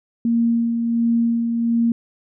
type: tone with tremolo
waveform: sine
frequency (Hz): 232.6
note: A#3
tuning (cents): -4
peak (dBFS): -14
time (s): 0.25-1.92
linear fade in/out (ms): 2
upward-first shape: sine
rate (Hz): 1.4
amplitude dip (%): 40
effects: none